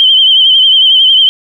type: tone with vibrato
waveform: sine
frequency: 3106 Hz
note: G7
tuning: 17 cents flat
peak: -3 dBFS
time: 0-1.29 s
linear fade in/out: 0 ms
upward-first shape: triangle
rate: 11 Hz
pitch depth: 70 cents each way
effects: 7-bit